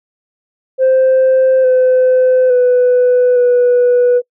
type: tone with pitch steps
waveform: sine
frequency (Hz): 522 / 511 / 496.8 / 490.6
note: C5 / C5 / B4 / B4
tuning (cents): -4 / -41 / +10 / -12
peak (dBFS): -5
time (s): 0.78-4.22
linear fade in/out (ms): 50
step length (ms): 860
effects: noise-tail reverb RT60 0.1 s tail -26 dB re dry + tanh soft clip ceiling -5 dBFS